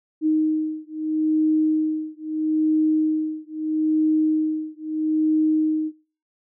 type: beating tone pair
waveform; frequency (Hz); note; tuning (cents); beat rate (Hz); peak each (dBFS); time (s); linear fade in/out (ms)
sine; 311.1 / 311.87; D#4 / D#4; 0 / +4; 0.77; -22; 0.21-5.92; 50
effects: noise-tail reverb RT60 0.4 s tail -22 dB re dry